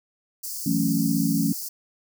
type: high-pass noise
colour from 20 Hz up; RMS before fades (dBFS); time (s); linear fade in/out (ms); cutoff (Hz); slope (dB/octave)
white; -33; 0.43-1.69; 10; 4500; 96
type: chord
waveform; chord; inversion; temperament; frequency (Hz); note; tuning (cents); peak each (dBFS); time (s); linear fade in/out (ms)
sine; F# minor seventh; third; equal; 164.81 / 185 / 220 / 277.2; E3 / F#3 / A3 / C#4; 0 / 0 / 0 / 0; -26 / -28 / -25 / -24; 0.66-1.53; 5
effects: none